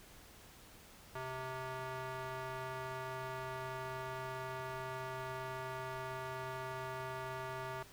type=tone with band-pass filter; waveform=square; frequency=130 Hz; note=C3; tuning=11 cents flat; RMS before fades=-43 dBFS; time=1.15-7.83 s; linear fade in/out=5 ms; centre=1100 Hz; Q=1.1; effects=pink hiss -58 dBFS RMS until 7.92 s